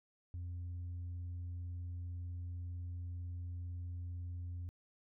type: tone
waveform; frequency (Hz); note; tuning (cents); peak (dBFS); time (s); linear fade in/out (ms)
sine; 87.8; F2; +10; -38; 0.34-4.69; 0
effects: tanh soft clip ceiling -39 dBFS